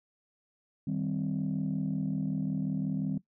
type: chord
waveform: sine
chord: C minor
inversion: first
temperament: equal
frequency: 155.56 / 196 / 261.6 Hz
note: Eb3 / G3 / C4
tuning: 0 / 0 / 0 cents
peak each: -32 / -32 / -33 dBFS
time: 0.87-3.18 s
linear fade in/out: 5 ms
effects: noise-tail reverb RT60 0.1 s tail -17 dB re dry + tanh soft clip ceiling -23 dBFS